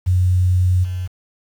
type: tone with level steps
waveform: sine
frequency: 91 Hz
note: F#2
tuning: 28 cents flat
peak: -12 / -21 dBFS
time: 0.06-1.08 s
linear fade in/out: 20 ms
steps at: 0.83 s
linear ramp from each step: 20 ms
effects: 7-bit